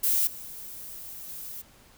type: noise with level steps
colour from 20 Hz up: violet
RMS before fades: -24 / -41 / -39 dBFS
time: 0.03-1.62 s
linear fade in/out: 10 ms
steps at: 0.27 / 1.29 s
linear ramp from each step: 2 ms
effects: pink hiss -56 dBFS RMS until 1.97 s